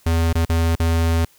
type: tone with dropouts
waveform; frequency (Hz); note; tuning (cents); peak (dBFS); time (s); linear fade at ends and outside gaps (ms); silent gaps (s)
square; 82.7; E2; +6; -16; 0.06-1.25; 5; 0.329-0.352 / 0.452-0.495 / 0.755-0.798
effects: white hiss -54 dBFS RMS until 1.38 s